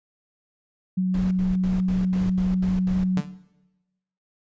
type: tone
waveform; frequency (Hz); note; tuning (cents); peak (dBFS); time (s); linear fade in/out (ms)
sine; 185; F#3; 0; -19; 0.97-3.21; 10
type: noise bursts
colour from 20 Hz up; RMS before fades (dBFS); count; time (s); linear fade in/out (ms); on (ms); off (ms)
brown; -32; 8; 1.14-3.039; 2; 170; 77
type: tone with exponential decay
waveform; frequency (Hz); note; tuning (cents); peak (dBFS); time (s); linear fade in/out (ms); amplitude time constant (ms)
sawtooth; 146.83; D3; 0; -20; 3.17-3.34; 0; 36
effects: noise-tail reverb RT60 1.0 s tail -17 dB re dry + resampled to 16000 Hz